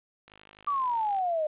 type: click train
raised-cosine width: 0.2 ms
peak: -32 dBFS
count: 48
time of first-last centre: 0.28-1.186 s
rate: 51.9 Hz
type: exponential sweep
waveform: sine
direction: down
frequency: 1183 to 600 Hz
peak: -25 dBFS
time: 0.67-1.47 s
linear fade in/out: 5 ms
effects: resampled to 8000 Hz + 10-bit